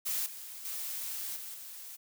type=noise with level steps; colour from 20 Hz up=blue; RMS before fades=-33 / -45 / -38 / -43 / -46 dBFS; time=0.05-1.97 s; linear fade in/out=20 ms; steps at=0.26 / 0.65 / 1.36 / 1.54 s; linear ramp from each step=2 ms; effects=none